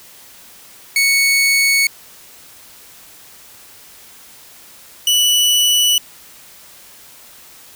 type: tone pair in turn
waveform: sawtooth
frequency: 2217 / 2959 Hz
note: C#7 / F#7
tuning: 0 / -1 cents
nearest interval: perfect fourth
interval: 499 cents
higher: second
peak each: -8 dBFS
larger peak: neither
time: 0.96-1.87 / 5.07-5.98 s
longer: neither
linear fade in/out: 2 ms
effects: white hiss -42 dBFS RMS until 7.75 s